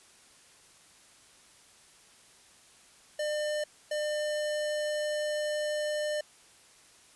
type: tone bursts at uneven times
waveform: square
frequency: 601 Hz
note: D5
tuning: 40 cents sharp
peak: -30 dBFS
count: 2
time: 3.19-3.64 / 3.91-6.21 s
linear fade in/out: 5 ms
effects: white hiss -58 dBFS RMS until 7.15 s + resampled to 24000 Hz